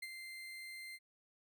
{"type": "tone with ADSR envelope", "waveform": "35% pulse", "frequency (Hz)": 2086, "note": "C7", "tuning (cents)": -6, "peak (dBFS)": -39, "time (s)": [0.02, 0.99], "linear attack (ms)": 9, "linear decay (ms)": 38, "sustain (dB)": -6, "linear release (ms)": 44, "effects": []}